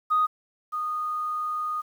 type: tone pair in turn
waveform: sine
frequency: 1244.5 / 1233.1 Hz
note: D#6 / D#6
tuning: 0 / -16 cents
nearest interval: unison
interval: 16 cents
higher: first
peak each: -18 / -26 dBFS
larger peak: first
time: 0.1-0.27 / 0.72-1.82 s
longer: second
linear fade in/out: 20 ms
effects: tanh soft clip ceiling -14 dBFS + 9-bit